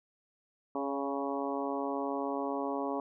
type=harmonic tone with a mistuned harmonic; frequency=138.8 Hz; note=C#3; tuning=3 cents sharp; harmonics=2 / 3 / 4 / 5 / 6 / 7 / 8; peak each=-36 / -38 / -39 / -40 / -41 / -41 / -42 dBFS; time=0.75-3 s; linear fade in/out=2 ms; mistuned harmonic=4; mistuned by=+23 cents; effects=none